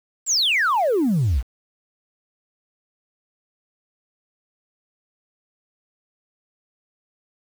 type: exponential sweep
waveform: sine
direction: down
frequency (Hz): 7902 to 53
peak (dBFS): -15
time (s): 0.26-1.43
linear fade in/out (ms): 50
effects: tanh soft clip ceiling -13 dBFS + 7-bit